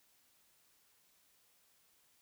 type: silence
effects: white hiss -71 dBFS RMS until 2.21 s